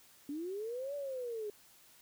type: linear two-way sweep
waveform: sine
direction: up then down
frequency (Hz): 277.2 to 581 to 408.7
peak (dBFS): -37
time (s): 0.29-1.5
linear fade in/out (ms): 2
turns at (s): 0.95
effects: white hiss -62 dBFS RMS until 2.01 s